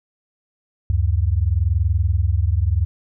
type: tone pair together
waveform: sine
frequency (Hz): 73.42 / 94.18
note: D2 / F#2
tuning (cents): 0 / +31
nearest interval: major third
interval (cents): 431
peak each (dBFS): -18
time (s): 0.9-2.85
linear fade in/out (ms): 0
effects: none